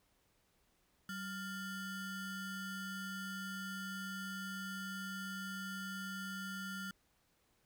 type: ring-modulated tone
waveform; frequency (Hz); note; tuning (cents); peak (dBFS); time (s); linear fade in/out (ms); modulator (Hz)
square; 796; G5; +26; -39; 1.09-6.91; 2; 605
effects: pink hiss -75 dBFS RMS until 7.65 s